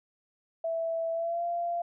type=tone with pitch glide; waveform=sine; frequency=659.3 to 689.3 Hz; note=E5 to F5; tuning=0 to -23 cents; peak=-28 dBFS; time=0.64-1.82 s; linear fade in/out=5 ms; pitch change=+77 cents; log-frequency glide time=1.12-1.44 s; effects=none